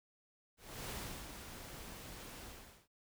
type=noise with ADSR envelope; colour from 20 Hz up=pink; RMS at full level=-43 dBFS; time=0.57-2.88 s; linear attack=320 ms; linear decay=390 ms; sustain=-7 dB; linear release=470 ms; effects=none